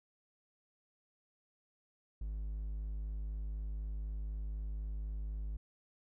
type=tone; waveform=triangle; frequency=52 Hz; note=G#1; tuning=3 cents sharp; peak=-35 dBFS; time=2.21-5.57 s; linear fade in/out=5 ms; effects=none